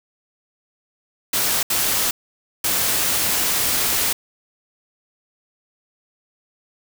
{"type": "noise bursts at uneven times", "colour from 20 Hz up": "white", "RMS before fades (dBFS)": -20, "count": 3, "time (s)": [[1.33, 1.63], [1.7, 2.11], [2.64, 4.13]], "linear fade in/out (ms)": 5, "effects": []}